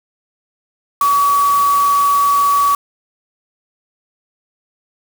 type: tone in noise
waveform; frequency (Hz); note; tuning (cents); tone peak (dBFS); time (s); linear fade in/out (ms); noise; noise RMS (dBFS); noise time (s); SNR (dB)
sine; 1136; C#6; +42; -10; 1.01-2.75; 2; white; -27; 1.01-2.75; +14
effects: none